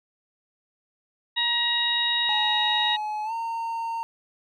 harmonic tone, 949 Hz, A#5, 31 cents sharp, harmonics 1 / 2 / 3 / 4, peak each -32 / -28 / -31 / -23 dBFS, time 1.36-2.97 s, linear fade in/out 20 ms
triangle tone with pitch glide, 850 to 916.3 Hz, G#5 to A#5, +40 to -30 cents, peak -25 dBFS, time 2.29-4.03 s, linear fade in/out 0 ms, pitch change +130 cents, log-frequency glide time 3.24-3.33 s
effects none

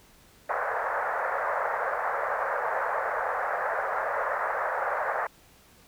pink band-pass noise, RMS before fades -29 dBFS, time 0.49-5.27 s, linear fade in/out 5 ms, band 510 to 1800 Hz, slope 48 dB/octave, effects pink hiss -57 dBFS RMS until 5.87 s

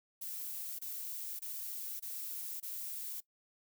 violet noise bursts, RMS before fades -42 dBFS, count 5, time 0.21-3.206 s, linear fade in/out 10 ms, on 580 ms, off 24 ms, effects noise-tail reverb RT60 0.1 s tail -20 dB re dry

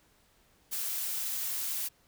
blue noise, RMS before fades -34 dBFS, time 0.71-1.89 s, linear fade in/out 20 ms, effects pink hiss -66 dBFS RMS until 2.07 s

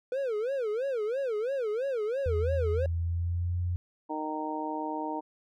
triangle tone with vibrato, 482 Hz, B4, 42 cents flat, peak -26 dBFS, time 0.12-2.86 s, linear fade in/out 2 ms, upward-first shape sine, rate 3 Hz, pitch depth 250 cents each way
sine tone with pitch glide, 82 to 88.39 Hz, E2 to F2, -9 to +21 cents, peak -27 dBFS, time 2.26-3.76 s, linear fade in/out 0 ms, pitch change +130 cents, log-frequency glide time 2.66-3.59 s
harmonic tone, 154.4 Hz, D#3, 13 cents flat, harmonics 2 / 3 / 4 / 5 / 6, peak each -35 / -41 / -40 / -39 / -35 dBFS, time 4.09-5.21 s, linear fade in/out 20 ms
effects none

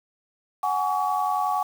sine chord, F# suspended second, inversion none, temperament equal with one note detuned, 740 / 830.6 / 1133.3 Hz, F#5 / G#5 / C#6, 0 / 0 / +38 cents, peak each -26 dBFS, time 0.63-1.63 s, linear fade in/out 5 ms, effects 7-bit

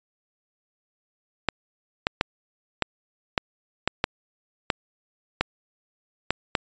clicks, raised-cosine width 0.3 ms, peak -4 dBFS, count 11, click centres 1.487 / 2.069 / 2.211 / 2.823 / 3.378 / 3.876 / 4.041 / 4.702 / 5.41 / 6.306 / 6.552 s, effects resampled to 16000 Hz

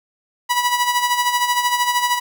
sawtooth tone with tremolo, 977 Hz, B5, 19 cents flat, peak -10 dBFS, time 0.49-2.2 s, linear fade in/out 20 ms, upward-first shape sine, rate 13 Hz, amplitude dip 60%, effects none

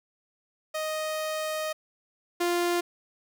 sawtooth tone pair in turn, 623 / 348.8 Hz, D#5 / F4, +2 / -2 cents, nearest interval minor seventh, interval 1004 cents, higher first, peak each -25 / -20 dBFS, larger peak second, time 0.74-1.73 / 2.4-2.81 s, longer first, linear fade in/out 10 ms, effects none

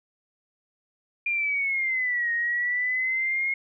sine linear two-way sweep, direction down then up, 2410 to 1864.7 to 2159 Hz, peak -23 dBFS, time 1.26-3.54 s, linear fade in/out 5 ms, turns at 2.32 s, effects none

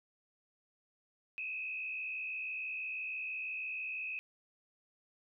sine tone with frequency modulation, 2552 Hz, D#7, 43 cents sharp, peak -37 dBFS, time 1.38-4.19 s, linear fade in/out 0 ms, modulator 66.1 Hz, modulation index 1.2, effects none

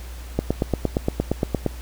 click train, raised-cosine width 2 ms, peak -6 dBFS, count 12, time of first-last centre 0.39-1.663 s, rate 8.64 Hz, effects added 60 Hz sine -33 dBFS peak until 1.81 s + pink hiss -44 dBFS RMS until 1.81 s

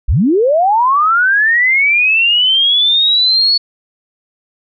sine linear sweep, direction up, 32.94 to 4435 Hz, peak -8 dBFS, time 0.08-3.58 s, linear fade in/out 10 ms, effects none

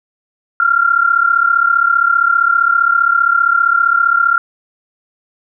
sine tone pair together, 1368 / 1403.2 Hz, F6 / F6, -36 / +8 cents, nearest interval unison, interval 44 cents, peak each -12 dBFS, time 0.6-4.38 s, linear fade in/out 2 ms, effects none

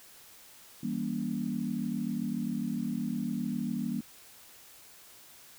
sine chord, E diminished seventh, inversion none, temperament just, 164.81 / 197.78 / 237.3 / 284.8 Hz, E3 / G3 / Bb3 / Db4, 0 / +16 / +31 / +47 cents, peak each -39 / -35 / -33 / -39 dBFS, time 0.83-4.01 s, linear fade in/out 5 ms, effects white hiss -54 dBFS RMS until 5.58 s

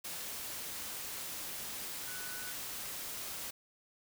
sine tone in noise, 1486 Hz, F#6, 7 cents sharp, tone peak -47 dBFS, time 2.07-2.52 s, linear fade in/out 10 ms, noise white, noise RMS -42 dBFS, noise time 0.04-3.51 s, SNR -8 dB, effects none

